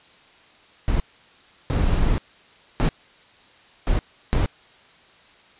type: noise bursts at uneven times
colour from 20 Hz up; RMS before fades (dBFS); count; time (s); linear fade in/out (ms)
brown; -19; 5; 0.88-1 / 1.7-2.18 / 2.8-2.89 / 3.87-3.99 / 4.33-4.46; 0
effects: white hiss -52 dBFS RMS until 5.59 s + resampled to 8000 Hz